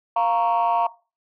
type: chord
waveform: sine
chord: Bb minor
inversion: second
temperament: equal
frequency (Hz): 698.5 / 932.3 / 1108.7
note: F5 / Bb5 / Db6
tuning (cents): 0 / 0 / 0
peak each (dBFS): -20 / -19 / -24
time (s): 0.16-0.87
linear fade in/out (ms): 5
effects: noise-tail reverb RT60 0.3 s tail -18 dB re dry + tanh soft clip ceiling -13 dBFS